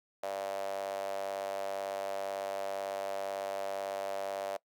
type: tone with high-pass filter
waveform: sawtooth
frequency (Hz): 98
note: G2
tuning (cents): 0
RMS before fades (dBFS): -37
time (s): 0.23-4.57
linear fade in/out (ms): 5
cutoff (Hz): 620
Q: 7.9
effects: noise-tail reverb RT60 0.1 s tail -22 dB re dry